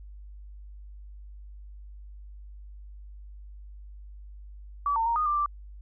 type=tone with pitch steps; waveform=sine; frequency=1148 / 906 / 931 / 1232 / 1183 / 1174 Hz; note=D6 / A#5 / A#5 / D#6 / D6 / D6; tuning=-40 / -50 / -2 / -17 / +12 / -1 cents; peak=-23 dBFS; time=4.86-5.46 s; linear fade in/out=2 ms; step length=100 ms; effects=added 50 Hz sine -42 dBFS peak until 5.81 s